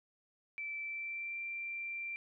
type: tone with pitch glide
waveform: sine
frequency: 2325 to 2359 Hz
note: D7 to D7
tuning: -18 to +7 cents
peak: -38 dBFS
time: 0.58-2.16 s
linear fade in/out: 0 ms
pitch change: +25 cents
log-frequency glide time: 0.81-1.39 s
effects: none